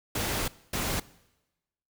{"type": "noise bursts at uneven times", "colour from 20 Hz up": "pink", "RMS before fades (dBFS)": -30, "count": 2, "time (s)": [[0.15, 0.48], [0.73, 1]], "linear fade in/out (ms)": 5, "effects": ["noise-tail reverb RT60 1.0 s tail -21 dB re dry"]}